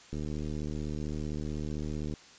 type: click train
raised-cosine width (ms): 3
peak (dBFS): -24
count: 153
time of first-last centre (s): 0.13-2.138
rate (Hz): 75.7
effects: white hiss -54 dBFS RMS until 2.38 s + resampled to 16000 Hz